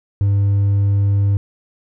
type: tone with hard clipping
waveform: sine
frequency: 100 Hz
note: G2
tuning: 35 cents sharp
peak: -13 dBFS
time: 0.21-1.37 s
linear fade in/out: 0 ms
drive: 2 dB
effects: none

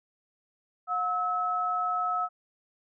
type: tone pair together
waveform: sine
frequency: 721 / 1294.4 Hz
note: F#5 / E6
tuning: -45 / -32 cents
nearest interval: minor seventh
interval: 1013 cents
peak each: -31 / -27 dBFS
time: 0.87-2.29 s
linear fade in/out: 50 ms
effects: none

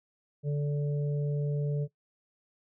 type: harmonic tone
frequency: 145.4 Hz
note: D3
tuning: 17 cents flat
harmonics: 1 / 3 / 4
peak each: -27 / -37 / -43 dBFS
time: 0.43-1.88 s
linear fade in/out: 50 ms
effects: noise-tail reverb RT60 0.1 s tail -19 dB re dry

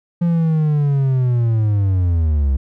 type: linear sweep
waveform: triangle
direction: down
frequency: 173.5 to 65 Hz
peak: -11 dBFS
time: 0.21-2.57 s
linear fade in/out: 10 ms
effects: none

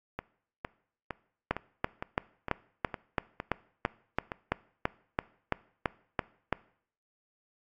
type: two click trains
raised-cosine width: 0.5 ms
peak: -19 / -11 dBFS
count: 10 / 16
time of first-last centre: 0.19-4.318 / 1.51-6.527 s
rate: 2.18 / 2.99 Hz
effects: noise-tail reverb RT60 0.6 s tail -21 dB re dry + AAC 64 kbps

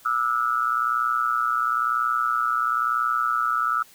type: tone with amplitude modulation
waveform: sine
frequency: 1310 Hz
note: E6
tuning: 11 cents flat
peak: -16 dBFS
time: 0.05-3.83 s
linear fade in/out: 10 ms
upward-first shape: sine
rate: 121 Hz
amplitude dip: 95%
effects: white hiss -52 dBFS RMS until 3.94 s

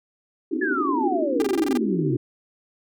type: band-pass noise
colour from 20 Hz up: white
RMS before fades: -25 dBFS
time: 0.51-2.17 s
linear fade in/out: 10 ms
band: 250 to 390 Hz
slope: 96 dB/octave
type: exponential sweep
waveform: sine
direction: down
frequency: 1760 to 123.3 Hz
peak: -23 dBFS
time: 0.61-2.17 s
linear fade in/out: 10 ms
type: tone bursts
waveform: sawtooth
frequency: 399.6 Hz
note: G4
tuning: 33 cents sharp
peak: -21 dBFS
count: 9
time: 1.4-1.773 s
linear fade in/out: 0 ms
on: 21 ms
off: 23 ms
effects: none

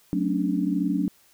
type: chord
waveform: sine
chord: D major seventh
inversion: first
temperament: equal with one note detuned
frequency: 185 / 220 / 271.9 / 293.7 Hz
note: F#3 / A3 / C#4 / D4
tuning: 0 / 0 / -33 / 0 cents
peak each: -26 / -30 / -28 / -26 dBFS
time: 0.13-1.08 s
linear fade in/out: 0 ms
effects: white hiss -59 dBFS RMS until 1.33 s

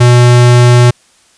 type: tone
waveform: square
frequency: 122 Hz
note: B2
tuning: 21 cents flat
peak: -3 dBFS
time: 0-0.91 s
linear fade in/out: 10 ms
effects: white hiss -48 dBFS RMS until 1.37 s + resampled to 22050 Hz

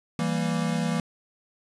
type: chord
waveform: square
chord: E diminished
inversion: none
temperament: equal with one note detuned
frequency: 166.15 / 196 / 233.1 Hz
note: E3 / G3 / Bb3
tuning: +14 / 0 / 0 cents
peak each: -28 / -31 / -30 dBFS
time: 0.19-1 s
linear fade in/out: 2 ms
effects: resampled to 24000 Hz + 8-bit

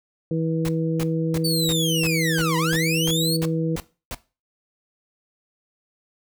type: harmonic tone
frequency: 162.3 Hz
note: E3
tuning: 27 cents flat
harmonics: 1 / 2 / 3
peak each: -23 / -26 / -28 dBFS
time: 0.31-3.76 s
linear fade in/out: 2 ms
type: noise bursts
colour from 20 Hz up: pink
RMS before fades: -31 dBFS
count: 11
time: 0.65-4.146 s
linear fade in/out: 0 ms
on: 36 ms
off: 310 ms
type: linear two-way sweep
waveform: sawtooth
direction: down then up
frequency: 4604 to 932.3 to 4517 Hz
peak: -20 dBFS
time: 1.44-3.37 s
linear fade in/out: 10 ms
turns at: 2.57 s
effects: noise-tail reverb RT60 0.3 s tail -17 dB re dry

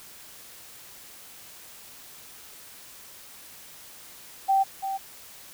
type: tone with echo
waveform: sine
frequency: 778 Hz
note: G5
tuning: 13 cents flat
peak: -18 dBFS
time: 4.48-4.64 s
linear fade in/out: 20 ms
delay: 340 ms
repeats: 1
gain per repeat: -9 dB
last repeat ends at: 4.98 s
effects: white hiss -47 dBFS RMS until 5.53 s

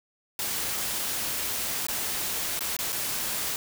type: noise with dropouts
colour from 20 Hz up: white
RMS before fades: -30 dBFS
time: 0.39-3.56 s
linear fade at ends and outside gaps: 1 ms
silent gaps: 1.868-1.884 / 2.592-2.607 / 2.767-2.789 / 2.922-2.927 s
effects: none

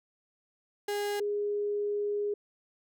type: tone pair in turn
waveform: 35% pulse / sine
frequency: 410 / 412.1 Hz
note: G#4 / G#4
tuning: -22 / -13 cents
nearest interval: unison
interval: 9 cents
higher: second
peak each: -28 dBFS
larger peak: neither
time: 0.88-1.2 / 1.2-2.34 s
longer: second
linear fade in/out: 5 ms
effects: none

